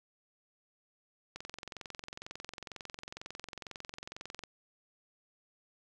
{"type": "click train", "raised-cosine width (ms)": 0.2, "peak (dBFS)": -25, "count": 69, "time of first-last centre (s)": [1.36, 4.437], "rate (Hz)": 22.1, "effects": []}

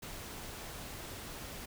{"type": "noise", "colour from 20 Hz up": "pink", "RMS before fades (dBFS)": -45, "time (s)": [0.02, 1.66], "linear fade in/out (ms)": 10, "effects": []}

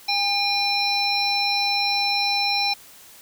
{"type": "harmonic tone with a mistuned harmonic", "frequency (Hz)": 810, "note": "G#5", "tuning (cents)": -43, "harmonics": [1, 3, 5, 7], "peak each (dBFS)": [-25, -25, -25, -25], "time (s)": [0.08, 2.74], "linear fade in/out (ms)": 10, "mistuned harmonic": 7, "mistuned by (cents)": -84, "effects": ["white hiss -47 dBFS RMS until 3.21 s"]}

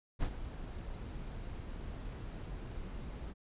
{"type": "noise with ADSR envelope", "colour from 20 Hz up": "brown", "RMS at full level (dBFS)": -31, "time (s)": [0.19, 3.34], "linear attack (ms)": 40, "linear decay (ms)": 62, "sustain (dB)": -12, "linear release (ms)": 39, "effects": ["resampled to 8000 Hz"]}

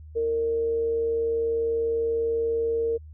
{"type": "tone with amplitude modulation", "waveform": "sine", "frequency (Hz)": 460.1, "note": "A#4", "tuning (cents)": -23, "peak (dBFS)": -21, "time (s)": [0.15, 2.98], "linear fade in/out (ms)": 20, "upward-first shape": "sine", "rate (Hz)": 148, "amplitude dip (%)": 25, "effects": ["added 77 Hz sine -41 dBFS peak until 3.13 s"]}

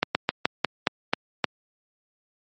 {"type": "slowing click train", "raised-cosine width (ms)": 0.3, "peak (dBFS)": -3, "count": 8, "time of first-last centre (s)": [0.03, 1.443], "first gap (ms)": 120, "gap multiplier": 1.17, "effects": ["high-pass 150 Hz 12 dB/octave", "MP3 32 kbps"]}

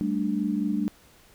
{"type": "chord", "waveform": "sine", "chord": "G suspended second", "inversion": "none", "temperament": "just", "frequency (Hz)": [196, 220.5, 294], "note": ["G3", "A3", "D4"], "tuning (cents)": [0, 4, 2], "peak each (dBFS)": -28, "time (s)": [0.01, 0.88], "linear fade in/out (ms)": 0, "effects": ["pink hiss -56 dBFS RMS until 1.34 s"]}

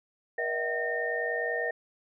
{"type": "tone cluster", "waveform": "sine", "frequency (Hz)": [476.3, 602, 652, 753, 1830], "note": ["A#4", "D5", "E5", "F#5", "A#6"], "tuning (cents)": [37, 43, -19, 30, -32], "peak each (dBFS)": [-33, -39, -35, -39, -31], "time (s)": [0.38, 1.71], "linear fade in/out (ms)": 5, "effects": []}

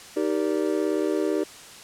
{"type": "chord", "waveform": "triangle", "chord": "Eb major seventh", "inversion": "none", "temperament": "just", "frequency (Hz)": [311.1, 388.9, 466.7, 583.4], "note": ["Eb4", "G4", "Bb4", "D5"], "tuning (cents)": [0, -14, 2, -12], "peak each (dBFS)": [-24, -24, -28, -29], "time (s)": [0.16, 1.44], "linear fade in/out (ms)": 10, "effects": ["white hiss -44 dBFS RMS until 1.83 s", "low-pass 9000 Hz 12 dB/octave"]}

